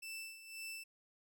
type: tone with tremolo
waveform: sawtooth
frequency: 2655 Hz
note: E7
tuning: 12 cents sharp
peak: -40 dBFS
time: 0.02-0.84 s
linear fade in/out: 10 ms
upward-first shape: sine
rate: 1.9 Hz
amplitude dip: 70%
effects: none